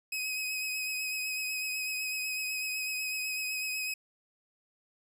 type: tone with vibrato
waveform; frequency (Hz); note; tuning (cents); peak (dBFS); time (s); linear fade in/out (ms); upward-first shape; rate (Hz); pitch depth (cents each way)
sawtooth; 2533; D#7; +30; -29; 0.12-3.94; 5; triangle; 8; 28
effects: 11-bit